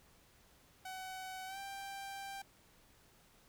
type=tone with pitch glide; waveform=sawtooth; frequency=752 to 787.1 Hz; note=F#5 to G5; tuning=+28 to +7 cents; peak=-40 dBFS; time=0.85-2.42 s; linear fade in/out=5 ms; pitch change=+79 cents; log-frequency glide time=1.46-1.58 s; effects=pink hiss -66 dBFS RMS until 3.48 s